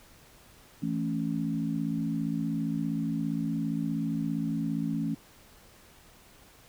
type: chord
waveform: sine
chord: A major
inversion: second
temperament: equal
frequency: 164.81 / 220 / 277.2 Hz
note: E3 / A3 / C#4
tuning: 0 / 0 / 0 cents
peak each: -32 dBFS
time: 0.82-5.15 s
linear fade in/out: 10 ms
effects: pink hiss -56 dBFS RMS until 6.68 s